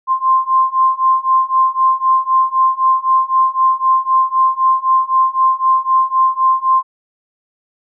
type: beating tone pair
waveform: sine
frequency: 1046.5 / 1050.4 Hz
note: C6 / C6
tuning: 0 / +6 cents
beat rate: 3.9 Hz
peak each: -14 / -13 dBFS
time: 0.07-6.83 s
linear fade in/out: 50 ms
effects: none